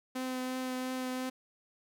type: tone with vibrato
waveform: sawtooth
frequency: 256.3 Hz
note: C4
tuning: 36 cents flat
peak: -30 dBFS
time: 0.15-1.3 s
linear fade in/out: 10 ms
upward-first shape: triangle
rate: 2.9 Hz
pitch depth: 13 cents each way
effects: none